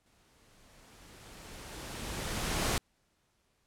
pink noise with exponential growth, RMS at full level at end -29 dBFS, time 0.06-2.78 s, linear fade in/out 1 ms, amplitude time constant 590 ms, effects pink hiss -74 dBFS RMS until 3.66 s + low-pass 11000 Hz 12 dB/octave

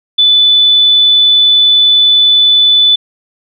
sine tone, 3490 Hz, A7, 15 cents flat, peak -4 dBFS, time 0.18-2.96 s, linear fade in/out 10 ms, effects none

